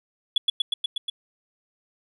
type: tone with echo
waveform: triangle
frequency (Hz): 3400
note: G#7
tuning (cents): +40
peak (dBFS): -12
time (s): 0.36-0.38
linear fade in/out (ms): 5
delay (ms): 120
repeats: 6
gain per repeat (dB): -2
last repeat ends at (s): 1.1
effects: tanh soft clip ceiling -14 dBFS + resampled to 32000 Hz